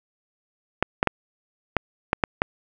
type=clicks; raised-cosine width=0.5 ms; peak=-3 dBFS; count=7; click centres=0.826 / 1.029 / 1.073 / 1.767 / 2.131 / 2.238 / 2.419 s; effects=none